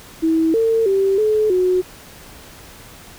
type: tone with pitch steps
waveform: sine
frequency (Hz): 323.4 / 451.8 / 389.2 / 429.4 / 366.3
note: E4 / A4 / G4 / A4 / F#4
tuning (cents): -33 / +46 / -12 / -42 / -17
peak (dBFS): -13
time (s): 0.22-1.82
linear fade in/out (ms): 20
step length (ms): 320
effects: pink hiss -41 dBFS RMS until 3.18 s